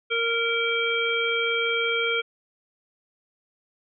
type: harmonic tone with a mistuned harmonic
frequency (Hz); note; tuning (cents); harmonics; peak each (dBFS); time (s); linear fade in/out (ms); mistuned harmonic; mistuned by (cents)
463.3; A#4; -11; 1 / 3 / 5 / 7; -27 / -28 / -26 / -29; 0.1-2.22; 20; 7; -17
effects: none